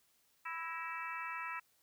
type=harmonic tone with a mistuned harmonic; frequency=329.6 Hz; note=E4; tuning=in tune; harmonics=3 / 4 / 5 / 6 / 7 / 8; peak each=-45 / -44 / -50 / -47 / -49 / -47 dBFS; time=0.45-1.6 s; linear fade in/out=10 ms; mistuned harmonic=6; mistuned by=-69 cents; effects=white hiss -73 dBFS RMS until 1.82 s